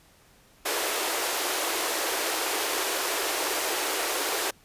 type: high-pass noise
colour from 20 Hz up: pink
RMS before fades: -28 dBFS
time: 0.65-4.51 s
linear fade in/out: 10 ms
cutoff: 330 Hz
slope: 48 dB/octave
effects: pink hiss -58 dBFS RMS until 4.64 s + resampled to 32000 Hz